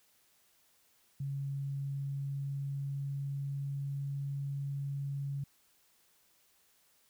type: tone with pitch glide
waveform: sine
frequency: 138.8 to 139.85 Hz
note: C#3 to C#3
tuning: +3 to +16 cents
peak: -34 dBFS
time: 1.2-5.44 s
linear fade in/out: 5 ms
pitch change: +13 cents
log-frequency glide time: 1.59-4.28 s
effects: white hiss -69 dBFS RMS until 7.09 s